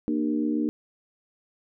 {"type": "harmonic tone with a mistuned harmonic", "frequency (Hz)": 77.9, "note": "D#2", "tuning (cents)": 3, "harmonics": [3, 4, 5, 6], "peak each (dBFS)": [-27, -25, -36, -37], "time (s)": [0.08, 0.69], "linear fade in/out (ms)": 0, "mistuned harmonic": 4, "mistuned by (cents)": -60, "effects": []}